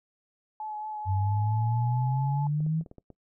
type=tone with vibrato; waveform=sine; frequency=854 Hz; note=G#5; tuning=48 cents sharp; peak=-33 dBFS; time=0.6-2.47 s; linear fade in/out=2 ms; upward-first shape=triangle; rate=4.5 Hz; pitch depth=22 cents each way
type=exponential sweep; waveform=sine; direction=up; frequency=94 to 163.5 Hz; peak=-24 dBFS; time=1.05-2.84 s; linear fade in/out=50 ms
type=clicks; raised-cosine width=2 ms; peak=-33 dBFS; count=7; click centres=2.605 / 2.664 / 2.811 / 2.862 / 2.914 / 2.983 / 3.103 s
effects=noise-tail reverb RT60 0.1 s tail -21 dB re dry